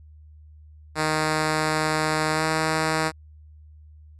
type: tone with pitch glide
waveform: 5% pulse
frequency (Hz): 155.56 to 158.1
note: D#3 to D#3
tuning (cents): 0 to +28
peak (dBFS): -10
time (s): 0.95-3.12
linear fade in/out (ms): 50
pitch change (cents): +28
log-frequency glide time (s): 2.32-2.44
effects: added 76 Hz sine -45 dBFS peak until 4.19 s + resampled to 24000 Hz